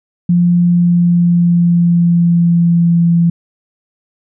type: tone with pitch glide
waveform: sine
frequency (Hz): 174.61 to 169.74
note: F3 to F3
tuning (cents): 0 to -49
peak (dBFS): -7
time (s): 0.29-3.3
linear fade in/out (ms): 5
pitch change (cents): -49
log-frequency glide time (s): 0.59-3.04
effects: none